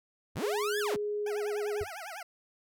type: linear two-way sweep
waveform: sawtooth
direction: up then down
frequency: 41 to 1751 to 41 Hz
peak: -29 dBFS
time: 0.35-0.97 s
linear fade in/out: 20 ms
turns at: 0.79 s
type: tone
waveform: sine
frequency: 416.1 Hz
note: G#4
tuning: 3 cents sharp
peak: -30 dBFS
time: 0.42-1.84 s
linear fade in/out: 10 ms
type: tone with vibrato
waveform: 20% pulse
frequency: 739 Hz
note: F#5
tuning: 2 cents flat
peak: -35 dBFS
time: 1.26-2.23 s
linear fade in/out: 5 ms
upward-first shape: triangle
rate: 10 Hz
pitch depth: 290 cents each way
type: tone with exponential decay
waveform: sine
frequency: 89 Hz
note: F2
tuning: 33 cents sharp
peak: -32 dBFS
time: 1.81-1.89 s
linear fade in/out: 0 ms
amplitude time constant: 16 ms
effects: none